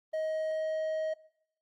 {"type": "tone", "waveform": "triangle", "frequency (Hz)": 630, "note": "D#5", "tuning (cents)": 21, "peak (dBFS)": -28, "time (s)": [0.13, 1.14], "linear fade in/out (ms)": 10, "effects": ["noise-tail reverb RT60 0.7 s tail -21 dB re dry", "Opus 24 kbps"]}